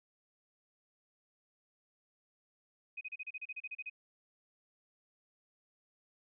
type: tone bursts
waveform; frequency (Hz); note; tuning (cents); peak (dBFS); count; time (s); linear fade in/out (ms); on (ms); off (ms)
sine; 2509; D#7; +14; -39; 13; 2.97-3.899; 10; 41; 33
effects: none